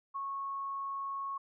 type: tone with ADSR envelope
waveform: sine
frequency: 1100 Hz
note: C#6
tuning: 14 cents flat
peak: -33 dBFS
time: 0.14-1.38 s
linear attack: 23 ms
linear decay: 4 ms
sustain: -2 dB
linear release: 8 ms
effects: none